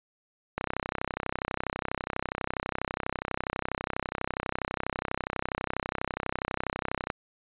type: click train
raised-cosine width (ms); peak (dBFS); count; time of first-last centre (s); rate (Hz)
0.5; -14; 211; 0.58-7.102; 32.2
effects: resampled to 8000 Hz